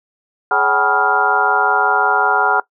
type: harmonic tone with a mistuned harmonic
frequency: 140 Hz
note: C#3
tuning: 18 cents sharp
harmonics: 3 / 4 / 5 / 6 / 7 / 8 / 9 / 10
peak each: -23 / -28 / -18 / -21 / -20 / -28 / -23 / -16 dBFS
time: 0.51-2.6 s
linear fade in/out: 2 ms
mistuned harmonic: 5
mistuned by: +130 cents
effects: noise-tail reverb RT60 0.1 s tail -19 dB re dry